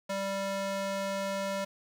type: tone with high-pass filter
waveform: square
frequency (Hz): 196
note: G3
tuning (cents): 0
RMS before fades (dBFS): -33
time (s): 0.09-1.65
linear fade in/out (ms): 10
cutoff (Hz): 410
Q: 1.6
effects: low-pass 9000 Hz 12 dB/octave + 9-bit